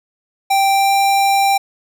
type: tone with pitch glide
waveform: square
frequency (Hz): 784 to 789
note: G5 to G5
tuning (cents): 0 to +11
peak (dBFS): -12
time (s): 0.5-1.58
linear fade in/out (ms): 10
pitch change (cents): +11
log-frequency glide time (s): 0.71-0.93
effects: none